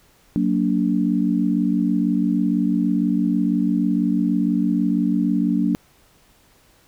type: chord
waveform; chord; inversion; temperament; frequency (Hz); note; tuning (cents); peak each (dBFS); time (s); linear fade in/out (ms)
sine; Gb augmented; none; just; 185 / 231.2 / 289.1; Gb3 / Bb3 / D4; 0 / -14 / -27; -21; 0.36-5.75; 0
effects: pink hiss -56 dBFS RMS until 6.87 s